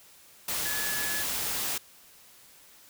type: tone in noise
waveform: sine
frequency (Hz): 1704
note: G#6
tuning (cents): +44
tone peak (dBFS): -34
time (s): 0.65-1.23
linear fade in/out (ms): 5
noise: white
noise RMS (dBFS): -31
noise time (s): 0.48-1.78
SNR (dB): -6
effects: white hiss -55 dBFS RMS until 2.89 s